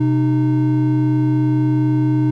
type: tone pair together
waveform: triangle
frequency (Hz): 128.03 / 306.8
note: C3 / D#4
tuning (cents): -37 / -24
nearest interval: octave + minor third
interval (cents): 1513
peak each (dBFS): -14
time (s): 0-2.31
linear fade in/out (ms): 10
effects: none